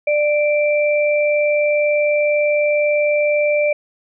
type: tone pair together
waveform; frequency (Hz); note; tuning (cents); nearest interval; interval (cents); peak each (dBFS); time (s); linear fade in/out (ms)
sine; 593 / 2349; D5 / D7; +17 / 0; 2 octaves; 2383; -14 / -21; 0.07-3.73; 5
effects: none